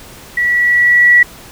sine tone with level ramp, 1941 Hz, B6, 31 cents flat, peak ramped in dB -11 to -3 dBFS, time 0.37-1.23 s, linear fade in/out 5 ms, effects pink hiss -36 dBFS RMS until 1.51 s

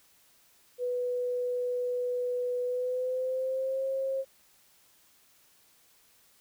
sine tone with pitch glide, 493.9 to 535.5 Hz, B4 to C5, 0 to +40 cents, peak -28 dBFS, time 0.78-4.25 s, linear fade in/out 50 ms, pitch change +140 cents, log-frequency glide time 2.63-3.86 s, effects white hiss -63 dBFS RMS until 6.4 s

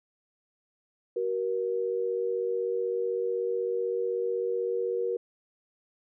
sine tone pair together, 377.4 / 473.4 Hz, F#4 / A#4, +34 / +27 cents, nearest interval major third, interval 393 cents, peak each -31 / -28 dBFS, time 1.16-5.17 s, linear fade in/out 5 ms, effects none

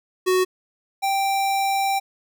square tone pair in turn, 370 / 784 Hz, F#4 / G5, 0 / 0 cents, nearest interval octave + minor second, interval 1300 cents, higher second, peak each -17 / -20 dBFS, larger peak first, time 0.26-0.45 / 1.02-2 s, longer second, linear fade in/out 20 ms, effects none

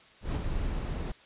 brown noise with ADSR envelope, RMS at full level -27 dBFS, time 0.21-1.12 s, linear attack 150 ms, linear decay 12 ms, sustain -5 dB, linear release 6 ms, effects white hiss -56 dBFS RMS until 1.25 s + resampled to 8000 Hz

